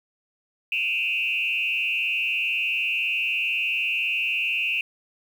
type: tone with frequency modulation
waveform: sine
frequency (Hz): 2637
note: E7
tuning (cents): 0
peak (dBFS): -22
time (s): 0.72-4.81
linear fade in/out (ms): 2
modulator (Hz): 130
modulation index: 1.5
effects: 8-bit